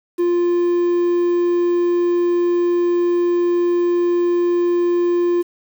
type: tone with quantisation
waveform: triangle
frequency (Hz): 349.2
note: F4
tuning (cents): 0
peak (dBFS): -12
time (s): 0.18-5.43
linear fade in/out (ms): 20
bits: 7
effects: none